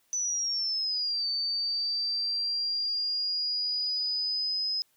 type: linear two-way sweep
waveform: sine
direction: down then up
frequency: 6020 to 4560 to 5080 Hz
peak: -27 dBFS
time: 0.13-4.82 s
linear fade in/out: 0 ms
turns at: 1.28 s
effects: white hiss -69 dBFS RMS until 4.96 s